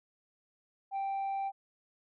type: tone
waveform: sine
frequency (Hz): 784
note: G5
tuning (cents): 0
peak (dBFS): -29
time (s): 0.91-1.52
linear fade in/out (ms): 50
effects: tanh soft clip ceiling -31 dBFS